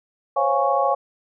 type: tone cluster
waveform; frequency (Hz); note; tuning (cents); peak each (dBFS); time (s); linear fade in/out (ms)
sine; 516 / 550 / 701 / 827 / 1108; C5 / C#5 / F5 / G#5 / C#6; -24 / -14 / +6 / -8 / -1; -28 / -22 / -24 / -22 / -23; 0.36-0.95; 10
effects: none